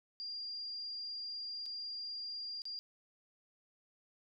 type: tone with dropouts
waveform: sine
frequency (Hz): 4792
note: D8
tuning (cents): +34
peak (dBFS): -40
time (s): 0.2-2.79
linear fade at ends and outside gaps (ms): 0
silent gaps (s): 1.658-1.662 / 2.619-2.654
effects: none